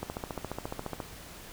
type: click train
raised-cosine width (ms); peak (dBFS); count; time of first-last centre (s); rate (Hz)
1; -20; 15; 0.03-1.002; 14.4
effects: pink hiss -47 dBFS RMS until 1.52 s